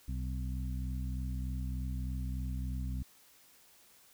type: harmonic tone with a mistuned harmonic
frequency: 63.3 Hz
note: B1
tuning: 43 cents sharp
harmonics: 1 / 2 / 3 / 4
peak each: -35 / -41 / -45 / -47 dBFS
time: 0.08-3.03 s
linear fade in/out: 5 ms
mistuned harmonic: 4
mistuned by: +30 cents
effects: white hiss -62 dBFS RMS until 4.13 s